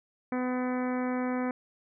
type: harmonic tone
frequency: 251.7 Hz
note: B3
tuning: 33 cents sharp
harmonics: 1 / 2 / 3 / 4 / 5 / 6 / 7 / 8 / 9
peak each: -29 / -35 / -39 / -41 / -43 / -45 / -46 / -47 / -48 dBFS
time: 0.32-1.51 s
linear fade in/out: 2 ms
effects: none